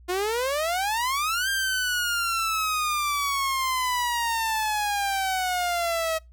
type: exponential two-way sweep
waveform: sawtooth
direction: up then down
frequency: 350 to 1600 to 638 Hz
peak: -20 dBFS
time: 0.08-6.19 s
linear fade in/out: 20 ms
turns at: 1.49 s
effects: noise-tail reverb RT60 0.2 s tail -24 dB re dry + added 60 Hz sine -47 dBFS peak until 6.32 s